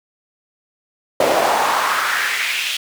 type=noise with high-pass filter sweep; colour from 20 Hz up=brown; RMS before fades=-18 dBFS; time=1.2-2.77 s; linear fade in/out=5 ms; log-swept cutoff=530 to 3100 Hz; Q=2.8; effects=none